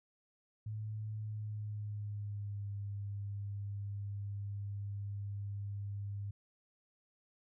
sine tone with pitch glide, 107.5 to 100.88 Hz, A2 to G#2, -40 to -50 cents, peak -38 dBFS, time 0.66-6.31 s, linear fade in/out 5 ms, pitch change -110 cents, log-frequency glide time 1.18-2.71 s, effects none

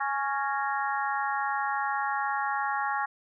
harmonic tone with a mistuned harmonic, 277.2 Hz, C#4, in tune, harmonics 3 / 4 / 5 / 6 / 7, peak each -30 / -32 / -34 / -36 / -37 dBFS, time 0-3.06 s, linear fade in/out 10 ms, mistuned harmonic 7, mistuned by -76 cents, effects none

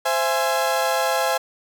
30% pulse chord, C augmented, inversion none, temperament equal with one note detuned, 523.3 / 671.2 / 830.6 Hz, C5 / E5 / G#5, 0 / +31 / 0 cents, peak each -21 dBFS, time 0.05-1.38 s, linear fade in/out 10 ms, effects none

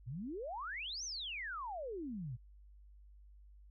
sine exponential two-way sweep, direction up then down, 110 to 6370 to 110 Hz, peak -40 dBFS, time 0.06-2.37 s, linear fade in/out 20 ms, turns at 1.04 s, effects added 50 Hz sine -56 dBFS peak until 3.7 s

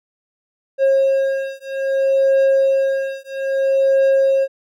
triangle beating tone pair, 540 / 540.61 Hz, C#5 / C#5, -45 / -43 cents, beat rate 0.61 Hz, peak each -15 dBFS, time 0.78-4.48 s, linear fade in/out 50 ms, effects none

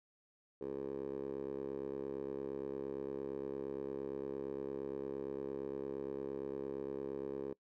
10% pulse tone with band-pass filter, 68.7 Hz, C#2, 15 cents flat, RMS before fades -42 dBFS, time 0.61-7.53 s, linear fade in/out 5 ms, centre 430 Hz, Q 3.6, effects noise-tail reverb RT60 0.1 s tail -22 dB re dry

